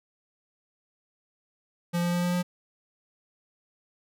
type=tone with pitch steps; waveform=square; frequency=173.1 / 174.3 / 175.52 / 176.74 / 177.97 Hz; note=F3 / F3 / F3 / F3 / F3; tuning=-15 / -3 / +9 / +21 / +33 cents; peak=-25 dBFS; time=1.93-2.43 s; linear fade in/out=20 ms; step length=100 ms; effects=none

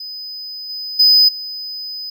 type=tone with level steps; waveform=triangle; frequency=5010 Hz; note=D#8; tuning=11 cents sharp; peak=-26 / -23 / -6 / -24 dBFS; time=0-2.1 s; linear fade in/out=5 ms; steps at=0.69 / 0.99 / 1.28 s; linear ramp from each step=10 ms; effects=none

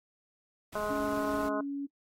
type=noise; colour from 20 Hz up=pink; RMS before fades=-47 dBFS; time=0.72-1.49 s; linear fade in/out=10 ms
type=harmonic tone; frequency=210.1 Hz; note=G#3; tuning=20 cents sharp; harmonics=1 / 2 / 3 / 4 / 5 / 6 / 7; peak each=-44 / -38 / -34 / -45 / -38 / -41 / -42 dBFS; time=0.75-1.61 s; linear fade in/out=5 ms
type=tone; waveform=sine; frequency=280.8 Hz; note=C#4; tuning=22 cents sharp; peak=-32 dBFS; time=0.89-1.87 s; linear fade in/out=20 ms
effects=noise-tail reverb RT60 0.1 s tail -19 dB re dry + AAC 48 kbps

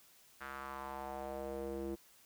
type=tone with band-pass filter sweep; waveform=square; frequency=67.8 Hz; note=C#2; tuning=38 cents flat; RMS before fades=-43 dBFS; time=0.4-1.96 s; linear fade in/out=20 ms; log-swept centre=1500 to 350 Hz; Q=2.8; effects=white hiss -64 dBFS RMS until 2.25 s

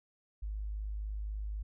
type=tone; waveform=sine; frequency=51.9 Hz; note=G#1; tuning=in tune; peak=-35 dBFS; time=0.42-1.63 s; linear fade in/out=10 ms; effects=none

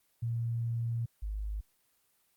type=tone pair in turn; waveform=sine; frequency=116.54 / 51.91 Hz; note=A#2 / G#1; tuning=0 / 0 cents; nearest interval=octave + major second; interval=1400 cents; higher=first; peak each=-30 / -33 dBFS; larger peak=first; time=0.22-1.06 / 1.22-1.61 s; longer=first; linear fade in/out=10 ms; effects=white hiss -72 dBFS RMS until 2.36 s + Opus 24 kbps

